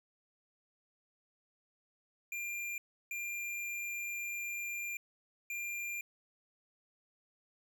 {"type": "tone bursts at uneven times", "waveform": "square", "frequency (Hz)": 2392, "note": "D7", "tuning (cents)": 31, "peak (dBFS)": -38, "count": 3, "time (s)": [[2.32, 2.78], [3.11, 4.97], [5.5, 6.01]], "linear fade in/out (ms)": 2, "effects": []}